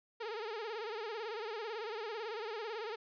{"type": "tone with vibrato", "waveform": "sawtooth", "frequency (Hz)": 440, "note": "A4", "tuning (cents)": 0, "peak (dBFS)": -35, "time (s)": [0.2, 2.96], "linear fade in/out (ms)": 10, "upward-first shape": "sine", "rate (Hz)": 18, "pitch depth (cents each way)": 120, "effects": ["resampled to 11025 Hz"]}